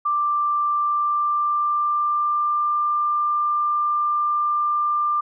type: tone with pitch glide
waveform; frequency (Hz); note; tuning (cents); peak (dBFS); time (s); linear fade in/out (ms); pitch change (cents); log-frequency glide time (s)
sine; 1180 to 1191; D6 to D6; +8 to +24; -18; 0.05-5.21; 10; +16; 0.7-2.71
effects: none